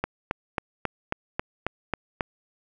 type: click train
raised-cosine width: 0.5 ms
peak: -10 dBFS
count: 9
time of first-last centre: 0.04-2.208 s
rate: 3.69 Hz
effects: none